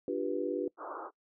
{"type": "chord", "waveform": "sine", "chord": "G dominant seventh", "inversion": "second", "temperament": "just", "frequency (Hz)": [294, 352.8, 392, 490], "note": ["D4", "F4", "G4", "B4"], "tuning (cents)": [2, 18, 0, -14], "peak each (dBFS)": -36, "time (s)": [0.08, 0.68], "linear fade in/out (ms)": 2}
{"type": "band-pass noise", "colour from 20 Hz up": "white", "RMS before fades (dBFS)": -42, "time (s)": [0.77, 1.11], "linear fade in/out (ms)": 50, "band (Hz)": [300, 1400], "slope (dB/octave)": 96}
{"effects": ["noise-tail reverb RT60 0.1 s tail -22 dB re dry"]}